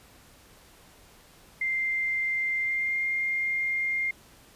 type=tone with pitch glide; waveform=sine; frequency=2093 to 2115 Hz; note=C7 to C7; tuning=0 to +18 cents; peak=-25 dBFS; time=1.61-4.11 s; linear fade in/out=5 ms; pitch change=+18 cents; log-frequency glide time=2.6-2.99 s; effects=pink hiss -55 dBFS RMS until 4.55 s + resampled to 32000 Hz